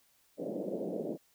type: band-pass noise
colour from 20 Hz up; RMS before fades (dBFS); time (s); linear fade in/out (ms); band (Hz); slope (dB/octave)
white; -37; 0.37-1.18; 50; 170 to 590; 48
effects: white hiss -69 dBFS RMS until 1.34 s